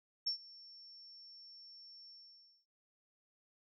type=tone with ADSR envelope; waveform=sine; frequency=5440 Hz; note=F8; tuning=46 cents flat; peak=-31 dBFS; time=0.26-2.66 s; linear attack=13 ms; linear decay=100 ms; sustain=-22 dB; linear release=570 ms; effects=none